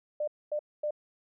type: tone bursts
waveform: sine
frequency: 598 Hz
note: D5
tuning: 31 cents sharp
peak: -28 dBFS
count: 3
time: 0.2-0.908 s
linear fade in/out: 5 ms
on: 76 ms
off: 240 ms
effects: none